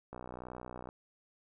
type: click train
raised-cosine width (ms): 1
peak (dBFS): -30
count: 48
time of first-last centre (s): 0.13-0.889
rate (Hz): 61.9
effects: none